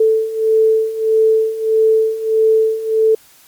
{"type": "beating tone pair", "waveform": "sine", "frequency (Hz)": [440, 441.6], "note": ["A4", "A4"], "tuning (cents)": [0, 6], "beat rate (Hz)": 1.6, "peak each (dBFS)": [-16, -12], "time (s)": [0, 3.15], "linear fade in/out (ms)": 5, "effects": ["white hiss -47 dBFS RMS until 3.47 s", "MP3 96 kbps"]}